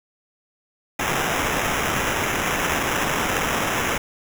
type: noise with sample-and-hold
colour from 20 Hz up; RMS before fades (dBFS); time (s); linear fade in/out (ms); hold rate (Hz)
blue; -23; 0.99-3.98; 5; 4410
effects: none